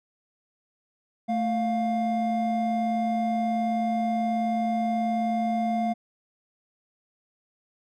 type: tone pair together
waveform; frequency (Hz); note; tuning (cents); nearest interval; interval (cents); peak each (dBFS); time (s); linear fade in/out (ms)
triangle; 221.5 / 703.2; A3 / F5; +12 / +12; octave + minor sixth; 2000; -24; 1.28-5.94; 20
effects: none